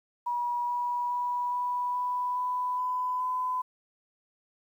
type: tone with pitch steps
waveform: sine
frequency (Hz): 965 / 971.2 / 977.3 / 983.6 / 989.8 / 996.1 / 1002.5 / 1008.9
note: B5 / B5 / B5 / B5 / B5 / B5 / B5 / B5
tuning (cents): -40 / -29 / -18 / -7 / +4 / +15 / +26 / +37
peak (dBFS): -27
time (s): 0.26-3.62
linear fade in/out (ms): 10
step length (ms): 420
effects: 10-bit